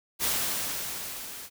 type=noise with level ramp; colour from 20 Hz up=white; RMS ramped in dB=-26 to -42 dBFS; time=0.19-1.5 s; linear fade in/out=50 ms; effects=none